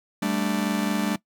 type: chord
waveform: 45% pulse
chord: G suspended second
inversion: none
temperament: just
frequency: 196 / 220.5 / 294 Hz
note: G3 / A3 / D4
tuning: 0 / +4 / +2 cents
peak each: -27 / -27 / -28 dBFS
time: 0.22-1.16 s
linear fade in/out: 5 ms
effects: noise-tail reverb RT60 0.1 s tail -20 dB re dry